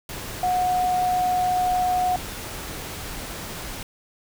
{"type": "tone in noise", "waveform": "sine", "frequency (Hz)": 729, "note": "F#5", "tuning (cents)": -26, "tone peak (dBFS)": -19, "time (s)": [0.43, 2.16], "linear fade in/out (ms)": 2, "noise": "pink", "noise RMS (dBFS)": -34, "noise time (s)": [0.09, 3.83], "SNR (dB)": 12, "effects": []}